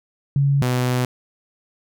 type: tone pair in turn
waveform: sine / sawtooth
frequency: 140 / 125.3 Hz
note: C#3 / B2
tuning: +18 / +25 cents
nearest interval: major second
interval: 193 cents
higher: first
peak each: -14 / -14 dBFS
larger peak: neither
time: 0.36-0.62 / 0.62-1.05 s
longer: second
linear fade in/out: 2 ms
effects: none